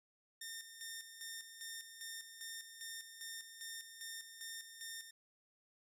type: tone with tremolo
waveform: 10% pulse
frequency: 1819 Hz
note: A#6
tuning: 43 cents flat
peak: -36 dBFS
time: 0.41-5.11 s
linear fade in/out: 5 ms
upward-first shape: square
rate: 2.5 Hz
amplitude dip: 60%
effects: none